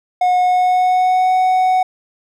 triangle tone with pitch glide, 726 to 743 Hz, F#5 to F#5, -33 to +7 cents, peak -9 dBFS, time 0.21-1.83 s, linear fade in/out 5 ms, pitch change +40 cents, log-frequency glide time 0.39-1.33 s, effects none

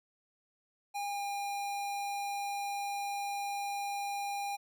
square tone with pitch glide, 811 to 805.4 Hz, G#5 to G5, -41 to +47 cents, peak -35 dBFS, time 0.94-4.57 s, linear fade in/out 20 ms, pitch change -12 cents, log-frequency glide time 1.05-1.23 s, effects none

